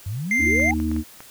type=exponential sweep; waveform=sine; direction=up; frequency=89.4 to 849 Hz; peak=-25 dBFS; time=0.06-0.74 s; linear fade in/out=5 ms
type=tone; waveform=triangle; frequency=2093 Hz; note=C7; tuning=in tune; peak=-16 dBFS; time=0.31-0.71 s; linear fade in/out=2 ms
type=harmonic tone; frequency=77.78 Hz; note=D#2; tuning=in tune; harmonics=1 / 3 / 4; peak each=-25 / -25 / -25 dBFS; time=0.38-1.04 s; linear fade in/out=50 ms
type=clicks; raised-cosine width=0.5 ms; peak=-24 dBFS; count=5; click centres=0.598 / 0.801 / 0.915 / 0.964 / 1.205 s
effects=white hiss -46 dBFS RMS until 1.3 s